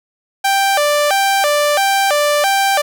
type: tone with vibrato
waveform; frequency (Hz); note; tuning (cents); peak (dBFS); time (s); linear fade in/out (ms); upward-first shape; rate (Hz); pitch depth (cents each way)
sawtooth; 680; F5; -46; -8; 0.44-2.82; 10; square; 1.5; 250
effects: none